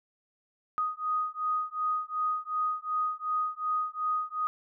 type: beating tone pair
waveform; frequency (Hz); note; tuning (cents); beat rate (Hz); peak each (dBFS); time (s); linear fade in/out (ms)
sine; 1244.5 / 1247.2; D#6 / D#6; 0 / +4; 2.7; -31; 0.78-4.47; 0
effects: none